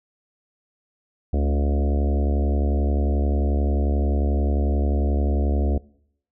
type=harmonic tone with a mistuned harmonic; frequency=71.3 Hz; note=C#2; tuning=49 cents sharp; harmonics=1 / 3 / 4 / 5 / 6 / 7 / 8 / 9 / 10; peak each=-19 / -29 / -31 / -33 / -35 / -36 / -37 / -38 / -39 dBFS; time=1.33-5.78 s; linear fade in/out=5 ms; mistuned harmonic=4; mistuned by=-19 cents; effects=noise-tail reverb RT60 0.7 s tail -22 dB re dry